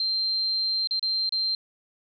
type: tone with dropouts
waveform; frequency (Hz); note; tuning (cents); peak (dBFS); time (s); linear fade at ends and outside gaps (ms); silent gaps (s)
sine; 4150; C8; -15; -23; 0-1.55; 2; 0.873-0.909 / 0.995-1.027 / 1.293-1.323
effects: none